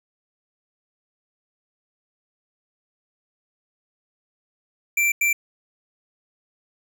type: tone bursts at uneven times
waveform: square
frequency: 2349 Hz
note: D7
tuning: in tune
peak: -18 dBFS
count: 2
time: 4.97-5.12 / 5.21-5.33 s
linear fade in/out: 5 ms
effects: none